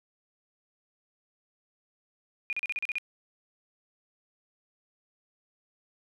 sine tone bursts, 2442 Hz, D#7, 33 cents flat, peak -28 dBFS, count 8, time 2.5-2.983 s, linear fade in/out 0 ms, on 28 ms, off 37 ms, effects none

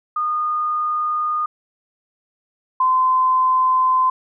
sine tone pair in turn, 1225 / 1029.7 Hz, D#6 / C6, -27 / -28 cents, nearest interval minor third, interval 301 cents, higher first, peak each -18 / -13 dBFS, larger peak second, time 0.16-1.46 / 2.8-4.1 s, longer neither, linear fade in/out 5 ms, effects none

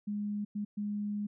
sine tone bursts at uneven times, 206.8 Hz, G#3, 7 cents flat, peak -32 dBFS, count 3, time 0.07-0.45 / 0.55-0.65 / 0.77-1.27 s, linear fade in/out 10 ms, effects none

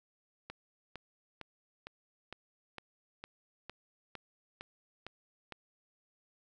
click train, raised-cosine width 0.3 ms, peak -27 dBFS, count 12, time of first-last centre 0.5-5.523 s, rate 2.19 Hz, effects none

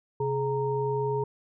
sine tone cluster, 131.5 / 420.6 / 928 Hz, C3 / G#4 / A#5, +9 / +22 / -8 cents, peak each -31 / -27 / -32 dBFS, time 0.2-1.24 s, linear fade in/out 5 ms, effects none

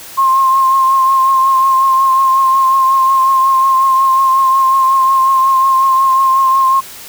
sine tone with vibrato, 1064 Hz, C6, 29 cents sharp, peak -7 dBFS, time 0.17-6.81 s, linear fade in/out 20 ms, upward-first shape triangle, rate 5.5 Hz, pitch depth 29 cents each way, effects white hiss -32 dBFS RMS until 7.08 s

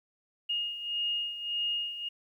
sine beating tone pair, 2851 / 2852.7 Hz, F7 / F7, +35 / +36 cents, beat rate 1.7 Hz, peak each -31 / -37 dBFS, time 0.49-2.09 s, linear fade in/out 10 ms, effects 11-bit

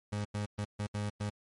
30% pulse tone bursts at uneven times, 103.83 Hz, G#2, in tune, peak -30 dBFS, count 6, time 0.12-0.25 / 0.34-0.46 / 0.58-0.65 / 0.79-0.87 / 0.94-1.1 / 1.2-1.3 s, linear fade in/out 10 ms, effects MP3 48 kbps

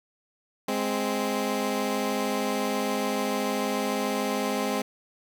15% pulse tone pair together, 207.7 / 261.4 Hz, G#3 / C4, 0 / -1 cents, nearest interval major third, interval 399 cents, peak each -22 dBFS, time 0.68-4.82 s, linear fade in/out 5 ms, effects none

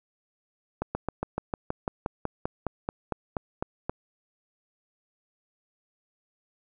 slowing click train, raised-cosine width 1 ms, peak -14 dBFS, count 17, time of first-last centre 0.82-3.895 s, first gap 130 ms, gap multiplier 1.05, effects none

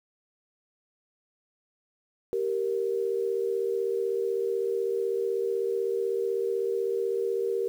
sine tone pair together, 390.2 / 466.2 Hz, G4 / A#4, -8 / 0 cents, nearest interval minor third, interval 308 cents, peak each -28 dBFS, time 2.33-7.68 s, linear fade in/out 0 ms, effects 9-bit

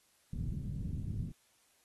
white low-pass noise, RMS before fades -38 dBFS, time 0.33-1.32 s, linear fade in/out 5 ms, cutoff 180 Hz, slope 24 dB/octave, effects white hiss -70 dBFS RMS until 1.84 s + AAC 32 kbps

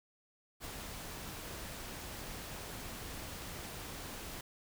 pink noise with ADSR envelope, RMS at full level -43 dBFS, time 0.6-4.41 s, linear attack 45 ms, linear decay 30 ms, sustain -2 dB, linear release 3 ms, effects none

